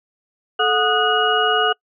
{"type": "tone cluster", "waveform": "sine", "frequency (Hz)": [435.3, 727, 1241, 1474, 2895], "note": ["A4", "F#5", "D#6", "F#6", "F#7"], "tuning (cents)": [-19, -31, -5, -7, -38], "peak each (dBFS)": -21, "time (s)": [0.59, 1.73], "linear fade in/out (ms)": 10, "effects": ["noise-tail reverb RT60 0.1 s tail -26 dB re dry"]}